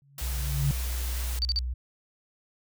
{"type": "tone with exponential growth", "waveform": "sine", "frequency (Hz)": 139.9, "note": "C#3", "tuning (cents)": 16, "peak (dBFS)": -20, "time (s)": [0.02, 0.71], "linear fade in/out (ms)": 0, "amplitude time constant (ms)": 150}
{"type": "noise", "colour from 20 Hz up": "white", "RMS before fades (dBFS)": -38, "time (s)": [0.18, 1.39], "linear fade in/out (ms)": 2}
{"type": "tone", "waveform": "sine", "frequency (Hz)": 61.74, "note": "B1", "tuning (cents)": 0, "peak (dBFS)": -28, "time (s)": [0.21, 1.74], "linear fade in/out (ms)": 10}
{"type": "tone bursts", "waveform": "sine", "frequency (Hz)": 4600, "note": "D8", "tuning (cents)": -37, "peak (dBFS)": -24, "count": 3, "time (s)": [1.42, 1.589], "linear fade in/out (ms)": 0, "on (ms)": 29, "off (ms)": 41}
{"effects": []}